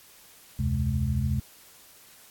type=tone cluster; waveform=sine; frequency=72.9 / 86.5 / 129.3 / 211 Hz; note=D2 / F2 / C3 / G#3; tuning=-12 / -16 / -20 / +28 cents; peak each=-29 / -30 / -27 / -32 dBFS; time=0.59-1.4 s; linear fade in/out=5 ms; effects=white hiss -53 dBFS RMS until 2.3 s + AAC 64 kbps